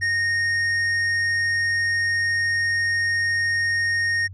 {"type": "tone with hard clipping", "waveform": "sine", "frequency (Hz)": 1853, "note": "A#6", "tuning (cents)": -11, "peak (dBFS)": -21, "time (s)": [0.01, 4.28], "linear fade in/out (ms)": 20, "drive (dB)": 7, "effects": ["added 94 Hz sine -36 dBFS peak until 4.33 s", "resampled to 22050 Hz"]}